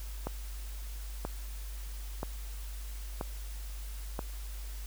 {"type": "click train", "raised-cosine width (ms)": 1, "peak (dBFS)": -20, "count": 5, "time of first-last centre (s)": [0.27, 4.192], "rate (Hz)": 1.02, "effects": ["added 50 Hz sine -38 dBFS peak until 4.86 s", "white hiss -51 dBFS RMS until 4.86 s"]}